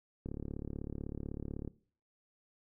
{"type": "click train", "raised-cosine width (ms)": 3, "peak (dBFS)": -27, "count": 52, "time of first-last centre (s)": [0.26, 1.677], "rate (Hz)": 36, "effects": ["noise-tail reverb RT60 0.5 s tail -21 dB re dry"]}